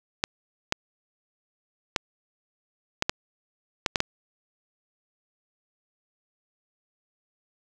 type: clicks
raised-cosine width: 0.2 ms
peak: -5 dBFS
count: 8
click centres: 0.239 / 0.724 / 1.962 / 3.024 / 3.095 / 3.862 / 3.958 / 4.004 s
effects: none